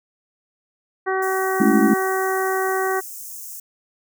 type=harmonic tone; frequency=379.8 Hz; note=F#4; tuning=45 cents sharp; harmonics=1 / 2 / 3 / 4 / 5; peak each=-22 / -25 / -27 / -28 / -29 dBFS; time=1.06-3.01 s; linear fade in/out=20 ms
type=high-pass noise; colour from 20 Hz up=white; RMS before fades=-35 dBFS; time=1.22-3.6 s; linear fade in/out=5 ms; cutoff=5900 Hz; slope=48 dB/octave
type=chord; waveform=sine; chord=A major seventh; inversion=third; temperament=equal; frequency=207.7 / 220 / 277.2 / 329.6 Hz; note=G#3 / A3 / C#4 / E4; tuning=0 / 0 / 0 / 0 cents; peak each=-19 dBFS; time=1.6-1.94 s; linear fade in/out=5 ms
effects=none